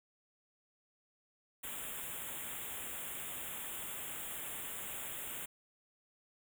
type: band-stop noise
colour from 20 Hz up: white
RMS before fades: -43 dBFS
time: 1.63-5.46 s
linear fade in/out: 10 ms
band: 3600 to 7000 Hz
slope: 96 dB/octave
effects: none